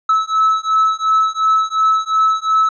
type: beating tone pair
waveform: triangle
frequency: 1300 / 1302.8 Hz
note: E6 / E6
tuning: -24 / -21 cents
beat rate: 2.8 Hz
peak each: -13 dBFS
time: 0.09-2.69 s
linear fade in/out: 5 ms
effects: tanh soft clip ceiling -3 dBFS + resampled to 16000 Hz